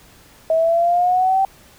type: exponential sweep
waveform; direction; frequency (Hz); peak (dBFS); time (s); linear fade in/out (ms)
sine; up; 640 to 779; -13; 0.5-1.45; 2
effects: pink hiss -48 dBFS RMS until 1.78 s

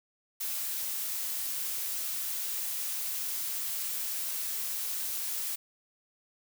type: noise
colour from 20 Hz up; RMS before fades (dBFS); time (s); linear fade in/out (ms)
blue; -34; 0.4-5.56; 10
effects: none

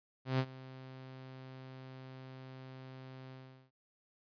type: tone with ADSR envelope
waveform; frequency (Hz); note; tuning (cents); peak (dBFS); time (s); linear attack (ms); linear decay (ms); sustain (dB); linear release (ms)
sawtooth; 130.81; C3; 0; -24; 0.25-3.71; 140; 61; -20; 400
effects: resampled to 11025 Hz

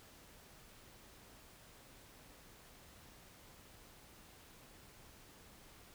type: silence
effects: pink hiss -60 dBFS RMS until 5.94 s

